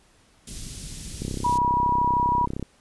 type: band-stop noise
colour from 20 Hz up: pink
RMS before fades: -36 dBFS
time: 0.47-1.58 s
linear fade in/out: 5 ms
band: 200 to 4500 Hz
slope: 12 dB/octave
type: click train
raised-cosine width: 3 ms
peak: -17 dBFS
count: 47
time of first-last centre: 1.22-2.627 s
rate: 32.7 Hz
type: tone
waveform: sine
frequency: 970 Hz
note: B5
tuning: 31 cents flat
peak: -19 dBFS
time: 1.44-2.46 s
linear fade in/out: 10 ms
effects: pink hiss -59 dBFS RMS until 2.8 s + resampled to 24000 Hz